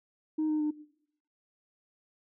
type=tone with pitch steps; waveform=sine; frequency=310.9 / 306.3 / 301.7 Hz; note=D#4 / D#4 / D4; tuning=-1 / -27 / +47 cents; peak=-25 dBFS; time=0.38-0.71 s; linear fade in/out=10 ms; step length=110 ms; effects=noise-tail reverb RT60 0.7 s tail -19 dB re dry + tanh soft clip ceiling -24 dBFS